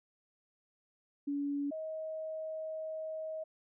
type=tone pair in turn; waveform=sine; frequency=284.7 / 632.5 Hz; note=C#4 / D#5; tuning=+46 / +28 cents; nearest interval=octave + major second; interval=1382 cents; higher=second; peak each=-32 / -37 dBFS; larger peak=first; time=1.27-1.71 / 1.71-3.44 s; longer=second; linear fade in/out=10 ms; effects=none